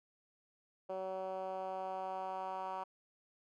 10% pulse tone with band-pass filter sweep, 188.6 Hz, F#3, 33 cents sharp, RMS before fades -41 dBFS, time 0.89-2.84 s, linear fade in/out 10 ms, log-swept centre 560 to 930 Hz, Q 2.6, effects none

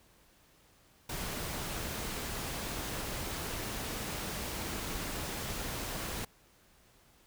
pink noise, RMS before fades -38 dBFS, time 1.09-6.25 s, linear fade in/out 5 ms, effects pink hiss -64 dBFS RMS until 7.26 s

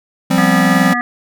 square chord, F suspended second, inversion none, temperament equal, 174.61 / 196 / 261.6 Hz, F3 / G3 / C4, 0 / 0 / 0 cents, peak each -16 dBFS, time 0.3-0.94 s, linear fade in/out 10 ms
harmonic tone, 243.2 Hz, B3, 26 cents flat, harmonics 1 / 3 / 5 / 7 / 8, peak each -21 / -22 / -21 / -21 / -21 dBFS, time 0.38-1.01 s, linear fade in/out 0 ms
effects none

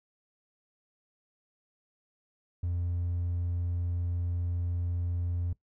triangle tone, 87.3 Hz, F2, in tune, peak -26 dBFS, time 2.63-5.53 s, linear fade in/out 5 ms, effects noise-tail reverb RT60 0.1 s tail -20 dB re dry + tanh soft clip ceiling -22 dBFS

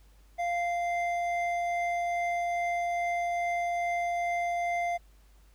triangle tone pair together, 695.8 / 2085 Hz, F5 / C7, -7 / -7 cents, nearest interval octave + perfect fifth, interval 1900 cents, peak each -26 / -34 dBFS, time 0.38-4.98 s, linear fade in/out 20 ms, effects added 50 Hz sine -55 dBFS peak until 5.54 s + pink hiss -66 dBFS RMS until 5.54 s

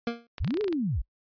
25% pulse tone with exponential decay, 234.5 Hz, A#3, 11 cents sharp, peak -20 dBFS, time 0.07-0.27 s, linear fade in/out 2 ms, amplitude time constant 42 ms
clicks, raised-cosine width 0.2 ms, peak -20 dBFS, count 10, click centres 0.382 / 0.446 / 0.477 / 0.507 / 0.542 / 0.572 / 0.61 / 0.643 / 0.681 / 0.727 s
sine linear two-way sweep, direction up then down, 32.7 to 440 to 32.7 Hz, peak -25 dBFS, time 0.4-1.02 s, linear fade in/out 10 ms, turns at 0.61 s
effects noise-tail reverb RT60 0.1 s tail -26 dB re dry + resampled to 11025 Hz

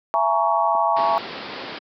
sine chord, A# half-diminished seventh, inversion second, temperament just, 671.3 / 839.1 / 932.3 / 1118.8 Hz, E5 / G#5 / A#5 / C#6, +31 / +18 / 0 / +16 cents, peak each -22 dBFS, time 0.14-1.18 s, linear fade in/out 0 ms
clicks, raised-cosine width 3 ms, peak -24 dBFS, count 11, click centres 0.751 / 1.003 / 1.038 / 1.109 / 1.161 / 1.208 / 1.254 / 1.328 / 1.372 / 1.407 / 1.638 s
pink low-pass noise, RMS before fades -31 dBFS, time 0.96-1.79 s, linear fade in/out 10 ms, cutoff 5000 Hz, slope 96 dB/octave
effects high-pass 300 Hz 12 dB/octave

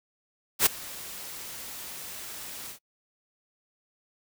white noise with ADSR envelope, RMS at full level -18 dBFS, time 0.59-2.79 s, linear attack 71 ms, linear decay 11 ms, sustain -22 dB, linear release 94 ms, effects noise-tail reverb RT60 0.1 s tail -26 dB re dry

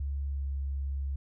sine tone with pitch glide, 69.8 to 68.84 Hz, C#2 to C#2, +13 to -11 cents, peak -30 dBFS, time 0-1.16 s, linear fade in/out 5 ms, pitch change -24 cents, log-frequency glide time 0.28-0.44 s, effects none

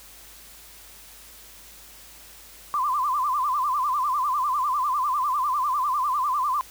sine tone with vibrato, 1098 Hz, C#6, 17 cents flat, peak -21 dBFS, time 2.74-6.61 s, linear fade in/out 0 ms, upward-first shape sine, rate 10 Hz, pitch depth 170 cents each way, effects added 51 Hz sine -55 dBFS peak until 6.7 s + white hiss -47 dBFS RMS until 6.7 s

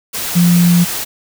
sine tone in noise, 174.1 Hz, F3, 5 cents flat, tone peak -7 dBFS, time 0.35-0.85 s, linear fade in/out 20 ms, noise white, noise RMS -21 dBFS, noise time 0.13-1.05 s, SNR +11 dB, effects none

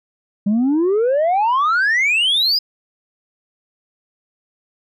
sine exponential sweep, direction up, 196 to 5050 Hz, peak -11 dBFS, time 0.46-2.59 s, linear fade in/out 10 ms, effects tanh soft clip ceiling -12 dBFS

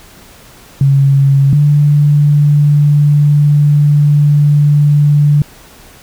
sine tone pair in turn, 138.1 / 146.57 Hz, C#3 / D3, -6 / -3 cents, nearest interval minor second, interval 103 cents, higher second, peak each -5 dBFS, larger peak neither, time 0.81-1.53 / 1.53-5.42 s, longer second, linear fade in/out 2 ms, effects pink hiss -39 dBFS RMS until 6.02 s

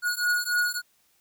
square beating tone pair, 1449 / 1452.5 Hz, F#6 / F#6, -37 / -32 cents, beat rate 3.5 Hz, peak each -27 dBFS, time 0.02-0.82 s, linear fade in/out 50 ms, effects white hiss -66 dBFS RMS until 1.2 s

